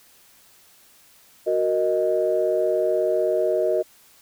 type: chord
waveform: sine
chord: D# minor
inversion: first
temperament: equal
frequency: 370 / 466.2 / 622.3 Hz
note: F#4 / A#4 / D#5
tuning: 0 / 0 / 0 cents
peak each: -23 / -24 / -21 dBFS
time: 1.46-3.83 s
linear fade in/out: 20 ms
effects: tanh soft clip ceiling -9 dBFS + white hiss -54 dBFS RMS until 4.21 s